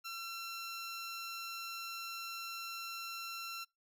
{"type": "tone", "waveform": "15% pulse", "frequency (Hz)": 1355, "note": "E6", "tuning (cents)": 47, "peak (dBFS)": -35, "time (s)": [0.04, 3.65], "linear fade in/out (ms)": 20, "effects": ["noise-tail reverb RT60 0.2 s tail -25 dB re dry"]}